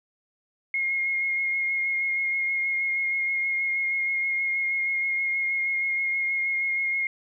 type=tone with vibrato; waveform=sine; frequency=2149 Hz; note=C7; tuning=46 cents sharp; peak=-23 dBFS; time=0.74-7.07 s; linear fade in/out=2 ms; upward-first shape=sine; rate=6.3 Hz; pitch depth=15 cents each way; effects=none